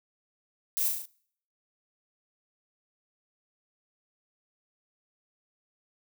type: noise with echo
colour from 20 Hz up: violet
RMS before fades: -29 dBFS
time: 0.77-0.88 s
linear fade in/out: 0 ms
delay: 35 ms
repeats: 5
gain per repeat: -3 dB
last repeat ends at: 1.055 s
effects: noise-tail reverb RT60 0.6 s tail -23 dB re dry